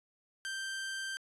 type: tone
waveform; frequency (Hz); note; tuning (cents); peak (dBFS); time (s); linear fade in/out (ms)
sawtooth; 1568; G6; 0; -33; 0.45-1.17; 0
effects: resampled to 24000 Hz